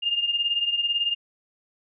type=beating tone pair; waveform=sine; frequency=2817 / 2835 Hz; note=F7 / F7; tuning=+14 / +25 cents; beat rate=18 Hz; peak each=-23 / -28 dBFS; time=0.02-1.15 s; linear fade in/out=20 ms; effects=none